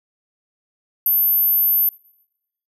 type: tone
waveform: sine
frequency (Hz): 13080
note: G#9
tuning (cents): -28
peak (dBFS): -12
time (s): 1.06-1.89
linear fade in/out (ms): 2
effects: noise-tail reverb RT60 0.8 s tail -23 dB re dry + tanh soft clip ceiling -11 dBFS